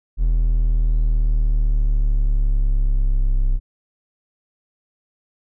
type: exponential sweep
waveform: triangle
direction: down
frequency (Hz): 41.2 to 32.7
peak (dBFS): -12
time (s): 0.17-3.6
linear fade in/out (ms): 50
effects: none